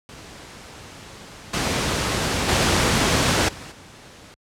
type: noise with level steps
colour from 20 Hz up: pink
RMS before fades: -40 / -22 / -18 / -37 / -44 dBFS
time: 0.09-4.34 s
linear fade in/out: 0 ms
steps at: 1.53 / 2.48 / 3.48 / 3.71 s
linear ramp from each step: 10 ms
effects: high-pass 60 Hz 12 dB/octave + low-pass 8000 Hz 12 dB/octave